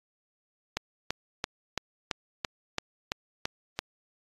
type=click train; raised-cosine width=0.2 ms; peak=-11 dBFS; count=10; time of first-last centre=0.77-3.79 s; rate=2.98 Hz; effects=AAC 32 kbps